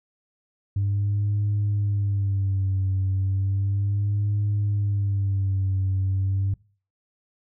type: tone with vibrato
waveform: sine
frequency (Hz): 99.2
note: G2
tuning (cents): +21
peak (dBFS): -19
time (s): 0.76-6.54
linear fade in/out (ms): 5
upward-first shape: sine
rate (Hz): 0.34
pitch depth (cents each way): 67
effects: noise-tail reverb RT60 0.4 s tail -23 dB re dry + tanh soft clip ceiling -18 dBFS